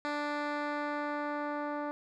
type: tone with low-pass filter sweep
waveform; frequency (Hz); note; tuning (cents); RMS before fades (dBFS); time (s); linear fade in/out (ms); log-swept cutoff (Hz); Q
10% pulse; 293.7; D4; 0; -35; 0.05-1.91; 0; 3900 to 1100; 0.72
effects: none